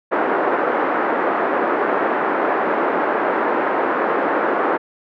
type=band-pass noise; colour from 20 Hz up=pink; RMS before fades=-19 dBFS; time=0.11-4.78 s; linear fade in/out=20 ms; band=310 to 1600 Hz; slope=24 dB/octave; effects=none